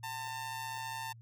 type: tone with amplitude modulation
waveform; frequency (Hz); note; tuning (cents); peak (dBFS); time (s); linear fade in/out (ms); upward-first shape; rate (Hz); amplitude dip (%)
sawtooth; 898; A5; +35; -32; 0.03-1.13; 10; sine; 135; 55
effects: added 115 Hz sine -51 dBFS peak until 1.21 s